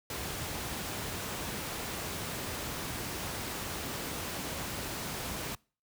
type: noise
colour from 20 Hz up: pink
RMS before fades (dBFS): -37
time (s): 0.1-5.55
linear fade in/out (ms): 2
effects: noise-tail reverb RT60 0.4 s tail -26 dB re dry + high-pass 60 Hz 12 dB/octave